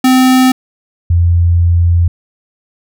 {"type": "tone pair in turn", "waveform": ["square", "sine"], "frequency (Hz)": [257.6, 85.96], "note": ["C4", "F2"], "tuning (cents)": [-27, -27], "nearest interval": "octave + perfect fifth", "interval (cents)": 1900, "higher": "first", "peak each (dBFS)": -6, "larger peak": "neither", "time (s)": [[0.04, 0.52], [1.1, 2.08]], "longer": "second", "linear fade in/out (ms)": 5, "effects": []}